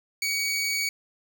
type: tone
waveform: 20% pulse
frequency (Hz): 2256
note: C#7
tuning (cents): +30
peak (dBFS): -20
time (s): 0.22-0.89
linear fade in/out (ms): 2
effects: 9-bit